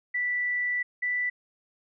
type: tone pair in turn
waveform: sine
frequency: 1969 / 1976.2 Hz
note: B6 / B6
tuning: -6 / +1 cents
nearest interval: unison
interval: 7 cents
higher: second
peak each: -25 / -25 dBFS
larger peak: neither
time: 0.14-0.83 / 1.02-1.3 s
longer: first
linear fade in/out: 10 ms
effects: none